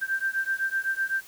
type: beating tone pair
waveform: sine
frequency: 1568 / 1575.9 Hz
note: G6 / G6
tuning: 0 / +9 cents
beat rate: 7.9 Hz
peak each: -28 dBFS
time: 0.01-1.22 s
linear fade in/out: 20 ms
effects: white hiss -49 dBFS RMS until 1.27 s